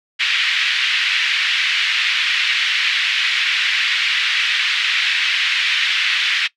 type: band-pass noise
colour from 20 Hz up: white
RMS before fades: -18 dBFS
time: 0.19-6.48 s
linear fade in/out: 20 ms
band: 1800 to 3300 Hz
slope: 24 dB/octave
effects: noise-tail reverb RT60 0.1 s tail -20 dB re dry